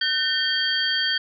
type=tone cluster; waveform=sine; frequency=1522 / 1813 / 3215 / 4567 Hz; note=F#6 / A#6 / G7 / D8; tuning=+48 / -49 / +43 / -49 cents; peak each=-27 / -27 / -24 / -26 dBFS; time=0.01-1.18 s; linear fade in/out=5 ms; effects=none